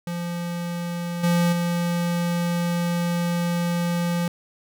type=tone with level steps; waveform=square; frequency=172.8 Hz; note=F3; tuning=18 cents flat; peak=-27 / -18 / -22 dBFS; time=0.07-4.28 s; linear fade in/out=2 ms; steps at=1.23 / 1.52 s; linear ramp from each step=10 ms; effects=none